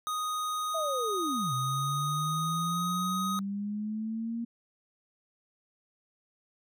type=tone with pitch glide; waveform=square; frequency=1244.5 to 1253.2 Hz; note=D#6 to D#6; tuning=0 to +12 cents; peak=-31 dBFS; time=0.07-3.39 s; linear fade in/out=0 ms; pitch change=+12 cents; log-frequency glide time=2.68-2.78 s
type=linear two-way sweep; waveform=sine; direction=down then up; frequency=668 to 127 to 234.6 Hz; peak=-31 dBFS; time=0.74-4.45 s; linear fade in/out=10 ms; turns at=1.53 s
effects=none